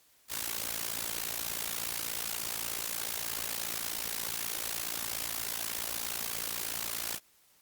white noise with amplitude modulation, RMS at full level -32 dBFS, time 0.28-7.2 s, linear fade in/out 50 ms, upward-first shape sine, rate 56.7 Hz, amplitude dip 85%, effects white hiss -65 dBFS RMS until 7.61 s + Opus 48 kbps

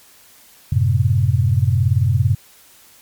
sine chord, F# diminished, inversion none, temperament equal, 92.5 / 110 / 130.81 Hz, F#2 / A2 / C3, 0 / 0 / 0 cents, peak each -17 dBFS, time 0.72-2.35 s, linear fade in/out 5 ms, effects white hiss -48 dBFS RMS until 3.01 s + MP3 96 kbps

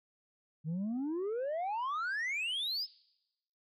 sine exponential sweep, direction up, 149.3 to 5274 Hz, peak -30 dBFS, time 0.64-2.87 s, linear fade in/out 50 ms, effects noise-tail reverb RT60 0.9 s tail -24 dB re dry + tanh soft clip ceiling -32 dBFS

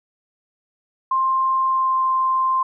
sine tone with pitch glide, 1054 to 1046.7 Hz, C6 to C6, +12 to 0 cents, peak -16 dBFS, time 1.11-2.63 s, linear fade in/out 5 ms, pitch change -12 cents, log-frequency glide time 1.63-2.08 s, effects none

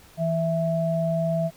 sine tone pair together, 164.02 / 659.3 Hz, E3 / E5, -8 / 0 cents, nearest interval 2 octaves, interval 2408 cents, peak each -24 dBFS, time 0.17-1.51 s, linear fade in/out 50 ms, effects pink hiss -52 dBFS RMS until 1.56 s

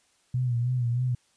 sine tone with vibrato, 122.6 Hz, B2, 12 cents flat, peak -23 dBFS, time 0.34-1.15 s, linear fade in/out 5 ms, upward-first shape sine, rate 3.2 Hz, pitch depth 66 cents each way, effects white hiss -66 dBFS RMS until 1.36 s + resampled to 22050 Hz

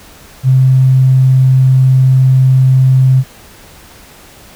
triangle tone with tanh clipping, 130.81 Hz, C3, in tune, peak -4 dBFS, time 0.43-3.24 s, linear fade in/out 50 ms, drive 3 dB, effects pink hiss -38 dBFS RMS until 4.55 s

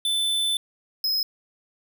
square tone pair in turn, 3520 / 5111 Hz, A7 / D#8, 0 / +46 cents, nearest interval tritone, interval 646 cents, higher second, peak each -22 dBFS, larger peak neither, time 0.05-0.57 / 1.04-1.23 s, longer first, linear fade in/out 2 ms, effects none

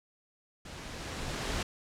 pink noise with level ramp, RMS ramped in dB -45 to -32 dBFS, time 0.65-1.63 s, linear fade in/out 5 ms, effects low-pass 7000 Hz 12 dB/octave

